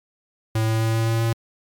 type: tone with pitch steps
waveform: square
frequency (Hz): 110.9 / 111.61 / 112.32 / 113.03 / 113.75 / 114.48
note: A2 / A2 / A2 / A2 / A#2 / A#2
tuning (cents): +14 / +25 / +36 / +47 / -42 / -31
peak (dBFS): -19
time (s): 0.55-1.33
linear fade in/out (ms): 5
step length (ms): 130
effects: MP3 96 kbps